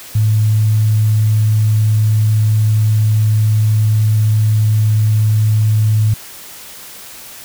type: tone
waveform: sine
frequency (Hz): 107.9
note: A2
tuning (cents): -33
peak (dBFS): -9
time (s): 0.15-6.14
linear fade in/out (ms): 5
effects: white hiss -34 dBFS RMS until 7.44 s